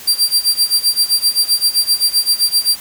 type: tone with tremolo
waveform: sawtooth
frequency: 4720 Hz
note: D8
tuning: 8 cents sharp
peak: -6 dBFS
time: 0.07-2.76 s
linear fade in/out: 10 ms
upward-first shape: sine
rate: 7.7 Hz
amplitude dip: 90%
effects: white hiss -34 dBFS RMS until 2.8 s